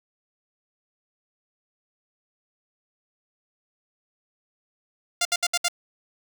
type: tone bursts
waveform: 5% pulse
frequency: 698.5 Hz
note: F5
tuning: in tune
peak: -9 dBFS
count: 5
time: 5.21-5.684 s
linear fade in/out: 5 ms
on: 42 ms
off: 66 ms
effects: none